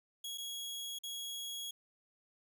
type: tone with dropouts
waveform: sawtooth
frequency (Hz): 3322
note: G#7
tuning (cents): 0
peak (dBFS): -37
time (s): 0.24-1.71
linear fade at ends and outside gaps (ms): 5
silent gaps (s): 0.376-0.381 / 0.988-1.035
effects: none

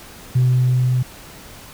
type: tone with level ramp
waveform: sine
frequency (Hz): 126.4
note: B2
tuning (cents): +41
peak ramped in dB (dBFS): -10 to -14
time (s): 0.35-1.03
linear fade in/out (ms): 10
effects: tanh soft clip ceiling -9 dBFS + pink hiss -40 dBFS RMS until 1.73 s

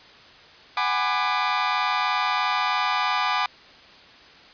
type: chord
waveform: sawtooth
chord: G# half-diminished seventh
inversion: third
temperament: just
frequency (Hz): 747.5 / 830.6 / 996.7 / 1196.1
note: F#5 / G#5 / B5 / D6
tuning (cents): +17 / 0 / +16 / +31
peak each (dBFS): -25 / -24 / -23 / -21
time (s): 0.77-3.46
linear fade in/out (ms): 2
effects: white hiss -48 dBFS RMS until 4.53 s + resampled to 11025 Hz

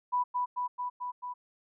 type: tone with echo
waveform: sine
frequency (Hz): 987.8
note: B5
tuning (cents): 0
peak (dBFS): -25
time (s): 0.12-0.24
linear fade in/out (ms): 20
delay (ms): 220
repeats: 5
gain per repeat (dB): -2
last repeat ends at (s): 1.34
effects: none

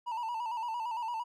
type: tone with vibrato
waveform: triangle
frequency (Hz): 927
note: A#5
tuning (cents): -10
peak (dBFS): -31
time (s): 0.06-1.24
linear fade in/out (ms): 20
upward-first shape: square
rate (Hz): 8.8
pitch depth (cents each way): 69
effects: none

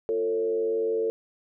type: tone with frequency modulation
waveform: sine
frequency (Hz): 449.2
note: A4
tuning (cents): +36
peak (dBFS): -23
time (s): 0.09-1.1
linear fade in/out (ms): 0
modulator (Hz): 98.5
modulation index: 0.62
effects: none

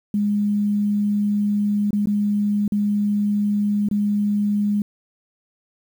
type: tone with dropouts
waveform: sine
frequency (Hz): 206.1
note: G#3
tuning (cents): -13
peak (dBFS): -17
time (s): 0.14-4.82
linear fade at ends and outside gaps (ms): 2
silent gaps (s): 1.907-1.93 / 2.058-2.071 / 2.679-2.721 / 3.887-3.912
effects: 8-bit

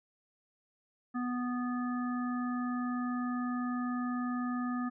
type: harmonic tone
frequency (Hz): 246.9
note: B3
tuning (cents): 0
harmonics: 1 / 3 / 5 / 7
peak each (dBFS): -32 / -45 / -40 / -47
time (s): 1.14-4.9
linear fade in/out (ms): 20
effects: none

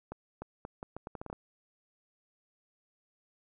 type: accelerating click train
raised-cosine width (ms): 1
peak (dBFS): -26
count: 11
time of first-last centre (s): 0.12-1.329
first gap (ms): 300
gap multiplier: 0.77
effects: none

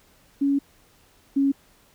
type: tone pair in turn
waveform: sine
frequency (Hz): 279.6 / 276.1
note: C#4 / C#4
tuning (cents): +15 / -7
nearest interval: unison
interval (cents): 22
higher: first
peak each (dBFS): -18 / -17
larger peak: second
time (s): 0.41-0.59 / 1.36-1.52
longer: first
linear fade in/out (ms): 10
effects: pink hiss -58 dBFS RMS until 1.94 s

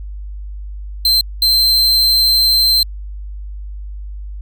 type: tone bursts at uneven times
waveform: 45% pulse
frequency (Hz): 4116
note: C8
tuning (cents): -29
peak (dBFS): -9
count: 2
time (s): 1.05-1.21 / 1.42-2.83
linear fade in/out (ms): 2
effects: added 50 Hz sine -25 dBFS peak until 4.41 s

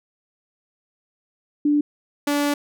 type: tone pair in turn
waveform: sine / sawtooth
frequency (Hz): 293.7 / 289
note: D4 / D4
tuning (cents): 0 / -28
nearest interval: unison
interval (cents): 28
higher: first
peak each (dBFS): -15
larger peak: neither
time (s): 1.65-1.81 / 2.27-2.54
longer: second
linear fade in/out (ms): 5
effects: none

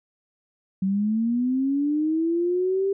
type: linear sweep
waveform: sine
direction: up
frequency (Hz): 187.5 to 396.7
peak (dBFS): -20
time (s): 0.82-2.93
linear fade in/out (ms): 5
effects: none

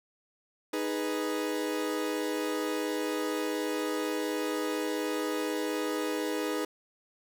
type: chord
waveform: 40% pulse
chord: G# minor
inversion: second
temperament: equal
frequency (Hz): 311.1 / 415.3 / 493.9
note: D#4 / G#4 / B4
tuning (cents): 0 / 0 / 0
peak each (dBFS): -32 / -34 / -34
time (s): 0.73-6.65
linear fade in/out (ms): 5
effects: none

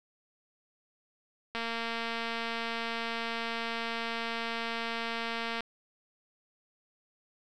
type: click train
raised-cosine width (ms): 0.3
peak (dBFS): -19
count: 934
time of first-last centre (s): 1.55-5.607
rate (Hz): 230
effects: none

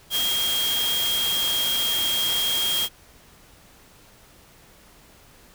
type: tone in noise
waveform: sine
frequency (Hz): 3240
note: G#7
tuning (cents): -43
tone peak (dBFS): -22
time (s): 0.1-2.89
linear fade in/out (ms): 50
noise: white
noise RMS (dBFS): -28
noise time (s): 0.1-2.89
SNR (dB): +3
effects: pink hiss -52 dBFS RMS until 5.54 s

